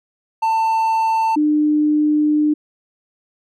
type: tone pair in turn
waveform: triangle / sine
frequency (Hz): 893 / 300.9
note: A5 / D4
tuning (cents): +25 / +42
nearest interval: octave + perfect fifth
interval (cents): 1883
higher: first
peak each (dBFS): -12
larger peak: neither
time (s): 0.42-1.36 / 1.36-2.54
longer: second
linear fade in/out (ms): 10
effects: MP3 96 kbps